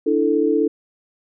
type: chord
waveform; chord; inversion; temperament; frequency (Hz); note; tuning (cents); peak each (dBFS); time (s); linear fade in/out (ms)
sine; D suspended second; none; equal; 293.7 / 329.6 / 440; D4 / E4 / A4; 0 / 0 / 0; -20 / -20 / -18; 0.06-0.68; 10
effects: none